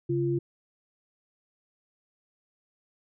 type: tone pair together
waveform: sine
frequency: 137.13 / 344.8 Hz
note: C#3 / F4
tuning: -18 / -22 cents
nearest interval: octave + major third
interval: 1596 cents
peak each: -28 / -26 dBFS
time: 0.09-0.39 s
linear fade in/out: 10 ms
effects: none